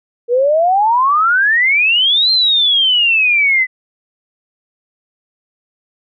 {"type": "exponential two-way sweep", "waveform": "sine", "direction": "up then down", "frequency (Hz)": [466.2, 4186, 1997], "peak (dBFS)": -9, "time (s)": [0.28, 3.67], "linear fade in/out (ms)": 50, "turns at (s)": 2.31, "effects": []}